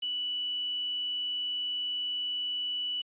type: tone with quantisation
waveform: sine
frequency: 2960 Hz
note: F#7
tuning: in tune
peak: -30 dBFS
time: 0.02-3.02 s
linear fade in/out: 10 ms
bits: 8
effects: resampled to 8000 Hz